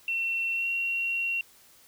sine tone with pitch glide, 2710 to 2741 Hz, E7 to F7, +47 to -33 cents, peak -26 dBFS, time 0.08-1.41 s, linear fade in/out 2 ms, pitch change +20 cents, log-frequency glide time 0.53-0.67 s, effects white hiss -57 dBFS RMS until 1.87 s

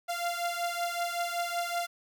sawtooth beating tone pair, 691 / 696.3 Hz, F5 / F5, -19 / -5 cents, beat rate 5.3 Hz, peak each -29 / -30 dBFS, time 0.08-1.87 s, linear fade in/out 20 ms, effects none

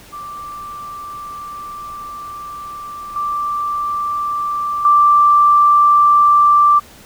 sine tone with level steps, 1174.7 Hz, D6, in tune, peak -27 / -17 / -7 dBFS, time 0.12-6.8 s, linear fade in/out 20 ms, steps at 3.16 / 4.85 s, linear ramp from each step 2 ms, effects pink hiss -42 dBFS RMS until 7.05 s

